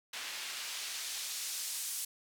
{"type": "noise with band-pass filter sweep", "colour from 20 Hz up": "white", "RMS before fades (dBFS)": -40, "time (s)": [0.13, 2.05], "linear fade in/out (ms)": 5, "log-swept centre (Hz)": [2200, 8600], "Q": 0.75, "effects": []}